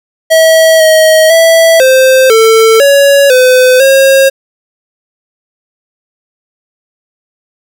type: tone with pitch steps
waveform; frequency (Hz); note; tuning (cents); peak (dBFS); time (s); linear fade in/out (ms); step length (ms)
square; 645 / 633 / 657 / 522 / 446.7 / 561 / 508 / 540; E5 / D#5 / E5 / C5 / A4 / C#5 / B4 / C#5; -38 / +30 / -6 / -4 / +26 / +21 / +49 / -45; -3; 0.3-4.3; 20; 500
effects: none

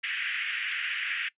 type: band-pass noise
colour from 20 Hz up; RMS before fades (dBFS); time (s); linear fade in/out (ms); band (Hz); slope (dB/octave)
pink; -32; 0.03-1.29; 10; 1600 to 3000; 48
effects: noise-tail reverb RT60 0.1 s tail -21 dB re dry + resampled to 8000 Hz

